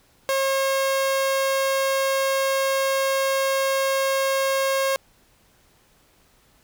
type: tone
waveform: sawtooth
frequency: 540 Hz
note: C#5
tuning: 45 cents flat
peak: -16 dBFS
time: 0.29-4.96 s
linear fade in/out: 0 ms
effects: pink hiss -59 dBFS RMS until 6.63 s